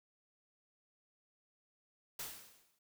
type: noise with exponential decay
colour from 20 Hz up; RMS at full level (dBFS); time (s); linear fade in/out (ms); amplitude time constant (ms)
white; -41; 2.19-2.79; 5; 130
effects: none